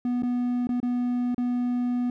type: tone with dropouts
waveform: triangle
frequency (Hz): 245.3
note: B3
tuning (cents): -12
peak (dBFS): -21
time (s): 0.05-2.1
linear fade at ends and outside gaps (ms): 2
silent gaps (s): 0.223-0.232 / 0.671-0.691 / 0.802-0.829 / 1.346-1.38
effects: none